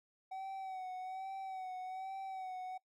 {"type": "tone with vibrato", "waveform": "triangle", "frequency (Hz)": 756, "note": "F#5", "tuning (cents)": 37, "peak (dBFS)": -39, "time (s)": [0.31, 2.78], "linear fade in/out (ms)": 10, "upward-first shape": "sine", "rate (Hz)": 1.2, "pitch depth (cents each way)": 40, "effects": ["noise-tail reverb RT60 0.1 s tail -22 dB re dry"]}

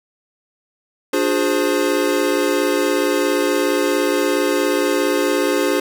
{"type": "chord", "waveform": "square", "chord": "D half-diminished seventh", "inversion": "none", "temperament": "equal with one note detuned", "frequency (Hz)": [293.7, 358.2, 415.3, 523.3], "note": ["D4", "F4", "Ab4", "C5"], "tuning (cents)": [0, 44, 0, 0], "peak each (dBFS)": -22, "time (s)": [1.13, 5.8], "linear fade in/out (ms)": 5, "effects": []}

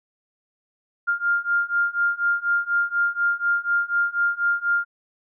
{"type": "beating tone pair", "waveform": "sine", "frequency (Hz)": [1400, 1404.1], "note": ["F6", "F6"], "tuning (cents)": [4, 9], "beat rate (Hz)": 4.1, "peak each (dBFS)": [-23, -22], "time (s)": [1.07, 4.85], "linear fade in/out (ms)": 20, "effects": []}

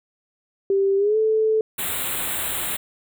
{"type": "tone with pitch glide", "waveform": "sine", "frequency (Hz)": [392, 437.5], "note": ["G4", "A4"], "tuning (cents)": [0, -10], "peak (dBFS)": -16, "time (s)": [0.7, 1.61], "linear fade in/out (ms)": 2, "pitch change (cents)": 190, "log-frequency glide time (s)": [0.97, 1.17]}
{"type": "band-stop noise", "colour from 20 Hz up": "white", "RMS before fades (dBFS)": -26, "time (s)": [1.78, 2.77], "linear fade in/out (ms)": 10, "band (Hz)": [4000, 7400], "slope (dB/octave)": 96}
{"effects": []}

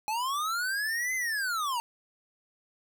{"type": "linear two-way sweep", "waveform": "square", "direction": "up then down", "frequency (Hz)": [833, 2075, 905], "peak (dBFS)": -29, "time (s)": [0.08, 1.8], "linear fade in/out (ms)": 0, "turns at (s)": 1.15, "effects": []}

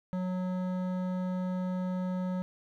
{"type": "tone with hard clipping", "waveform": "sine", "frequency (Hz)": 183.4, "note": "F#3", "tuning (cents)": -15, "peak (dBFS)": -32, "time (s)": [0.13, 2.42], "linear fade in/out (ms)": 0, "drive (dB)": 13, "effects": []}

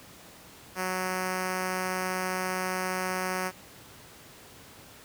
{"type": "tone with notch filter", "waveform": "5% pulse", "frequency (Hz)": 185, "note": "F#3", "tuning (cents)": 0, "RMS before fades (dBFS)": -31, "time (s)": [0.75, 3.52], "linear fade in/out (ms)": 50, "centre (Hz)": 3600, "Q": 1.8, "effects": ["pink hiss -50 dBFS RMS until 5.04 s", "high-pass 80 Hz 12 dB/octave"]}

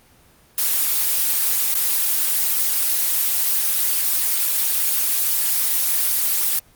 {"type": "noise with dropouts", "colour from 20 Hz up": "blue", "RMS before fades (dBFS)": -19, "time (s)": [0.58, 6.59], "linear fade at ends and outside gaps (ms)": 1, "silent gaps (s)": [1.741, 1.751], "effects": ["pink hiss -53 dBFS RMS until 6.75 s", "Opus 24 kbps"]}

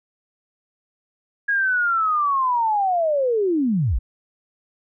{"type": "linear sweep", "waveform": "sine", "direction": "down", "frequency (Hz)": [1656, 38.89], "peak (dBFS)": -17, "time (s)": [1.48, 3.99], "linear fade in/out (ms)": 10, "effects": []}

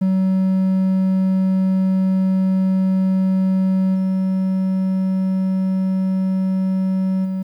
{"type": "tone with level steps", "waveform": "triangle", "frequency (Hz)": 188.9, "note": "F#3", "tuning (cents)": 36, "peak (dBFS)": [-12, -14, -18], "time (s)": [0.01, 7.43], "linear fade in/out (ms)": 10, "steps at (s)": [3.94, 7.24], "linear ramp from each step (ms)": 20, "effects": ["9-bit"]}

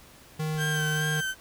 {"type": "tone with pitch glide", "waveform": "square", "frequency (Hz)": [155.56, 153.15], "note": ["D#3", "D#3"], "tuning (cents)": [0, -27], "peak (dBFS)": -28, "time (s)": [0.39, 1.21], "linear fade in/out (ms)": 10, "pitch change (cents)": -27, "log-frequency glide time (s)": [0.55, 0.61]}
{"type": "tone with vibrato", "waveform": "35% pulse", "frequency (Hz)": 1568, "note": "G6", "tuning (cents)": 0, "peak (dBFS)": -26, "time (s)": [0.57, 1.35], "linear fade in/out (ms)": 50, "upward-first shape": "sine", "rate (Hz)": 2.4, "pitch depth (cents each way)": 34}
{"effects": ["pink hiss -52 dBFS RMS until 1.4 s"]}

